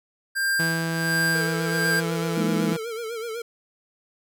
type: tone with tremolo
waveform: square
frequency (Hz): 1591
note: G6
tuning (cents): +25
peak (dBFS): -21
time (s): 0.35-2.01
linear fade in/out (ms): 20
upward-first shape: sine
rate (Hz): 1.4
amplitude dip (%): 75
type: tone with pitch glide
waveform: sawtooth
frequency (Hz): 164.81 to 167.21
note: E3 to E3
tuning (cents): 0 to +25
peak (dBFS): -21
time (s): 0.59-2.77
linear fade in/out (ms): 10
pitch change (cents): +25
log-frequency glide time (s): 1.43-1.82
type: tone with vibrato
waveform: square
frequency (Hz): 455.6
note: A#4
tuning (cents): -40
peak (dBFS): -30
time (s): 1.35-3.42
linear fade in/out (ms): 5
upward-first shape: sine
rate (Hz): 8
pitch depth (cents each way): 79
type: chord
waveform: sine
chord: Ab suspended second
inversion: none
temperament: equal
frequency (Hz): 207.7 / 233.1 / 311.1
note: Ab3 / Bb3 / Eb4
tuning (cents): 0 / 0 / 0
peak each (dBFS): -25 / -30 / -28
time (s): 2.37-2.73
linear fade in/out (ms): 5
effects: none